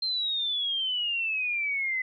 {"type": "exponential sweep", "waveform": "sine", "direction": "down", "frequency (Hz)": [4178, 2017], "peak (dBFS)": -26, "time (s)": [0.02, 2.02], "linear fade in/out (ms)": 5, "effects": []}